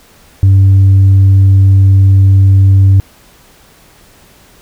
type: tone with tanh clipping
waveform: sine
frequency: 96.9 Hz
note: G2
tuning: 20 cents flat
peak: -3 dBFS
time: 0.43-3 s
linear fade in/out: 0 ms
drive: 1 dB
effects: pink hiss -43 dBFS RMS until 4.61 s